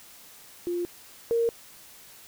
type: tone pair in turn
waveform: sine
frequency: 349.6 / 464.2 Hz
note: F4 / A#4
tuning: +2 / -7 cents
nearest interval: perfect fourth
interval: 491 cents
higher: second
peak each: -26 / -21 dBFS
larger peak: second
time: 0.67-0.85 / 1.31-1.49 s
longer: neither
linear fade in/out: 0 ms
effects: white hiss -50 dBFS RMS until 2.27 s